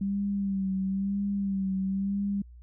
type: tone with vibrato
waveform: sine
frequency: 195.6 Hz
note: G3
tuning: 4 cents flat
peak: -26 dBFS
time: 0.01-2.42 s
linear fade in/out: 5 ms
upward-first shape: sine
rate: 1 Hz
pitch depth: 46 cents each way
effects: added 60 Hz sine -46 dBFS peak until 2.62 s